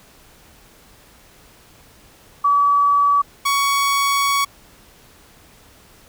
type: tone pair in turn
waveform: sine / sawtooth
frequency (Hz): 1144 / 1119.8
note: D6 / C#6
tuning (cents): -46 / +17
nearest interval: unison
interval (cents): 37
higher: first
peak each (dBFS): -12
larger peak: neither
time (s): 2.44-3.22 / 3.45-4.45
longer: second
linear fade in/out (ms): 10
effects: pink hiss -49 dBFS RMS until 6.08 s